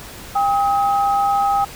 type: tone pair together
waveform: sine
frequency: 800 / 1269.9 Hz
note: G5 / D#6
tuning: +35 / +35 cents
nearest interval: minor sixth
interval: 800 cents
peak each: -15 / -21 dBFS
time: 0.35-1.65 s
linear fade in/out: 10 ms
effects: pink hiss -36 dBFS RMS until 1.75 s